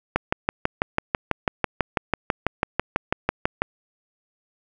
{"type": "click train", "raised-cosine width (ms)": 0.5, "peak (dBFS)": -4, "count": 22, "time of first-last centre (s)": [0.16, 3.62], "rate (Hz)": 6.07, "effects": []}